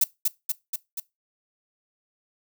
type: noise with echo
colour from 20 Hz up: violet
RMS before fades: -19 dBFS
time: 0.01-0.04 s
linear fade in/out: 5 ms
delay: 240 ms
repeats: 4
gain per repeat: -3 dB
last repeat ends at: 1 s
effects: noise-tail reverb RT60 0.2 s tail -20 dB re dry